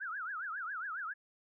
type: tone with vibrato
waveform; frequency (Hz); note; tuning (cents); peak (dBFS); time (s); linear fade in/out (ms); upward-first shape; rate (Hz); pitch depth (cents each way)
sine; 1453; F#6; -32; -37; 0-1.14; 20; triangle; 7.3; 290
effects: none